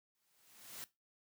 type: noise with exponential growth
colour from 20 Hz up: white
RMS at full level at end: -45 dBFS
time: 0.15-0.84 s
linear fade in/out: 0 ms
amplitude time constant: 150 ms
effects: noise-tail reverb RT60 0.2 s tail -17 dB re dry + high-pass 100 Hz 12 dB/octave